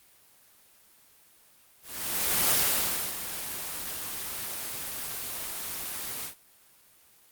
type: noise with ADSR envelope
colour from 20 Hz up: white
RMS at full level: -23 dBFS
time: 1.82-6.35 s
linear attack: 690 ms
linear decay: 640 ms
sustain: -12 dB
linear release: 110 ms
effects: white hiss -59 dBFS RMS until 7.31 s + Opus 24 kbps